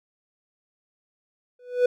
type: tone with exponential growth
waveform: triangle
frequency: 493.9 Hz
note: B4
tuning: in tune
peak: -11 dBFS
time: 1.59-1.86 s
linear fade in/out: 5 ms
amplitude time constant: 57 ms
effects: none